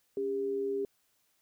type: tone pair together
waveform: sine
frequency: 279.1 / 401.2 Hz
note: C#4 / G4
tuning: +12 / +40 cents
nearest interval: tritone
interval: 628 cents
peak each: -40 / -30 dBFS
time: 0.17-0.85 s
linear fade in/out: 2 ms
effects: white hiss -73 dBFS RMS until 1.41 s